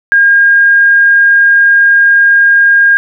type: tone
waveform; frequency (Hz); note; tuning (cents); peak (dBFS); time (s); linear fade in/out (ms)
sine; 1618; G#6; -46; -3; 0.12-2.97; 0
effects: none